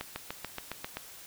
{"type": "accelerating click train", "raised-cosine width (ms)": 0.3, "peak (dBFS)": -19, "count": 8, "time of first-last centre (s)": [0.01, 0.97], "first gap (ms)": 150, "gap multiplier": 0.97, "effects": ["white hiss -49 dBFS RMS until 1.26 s"]}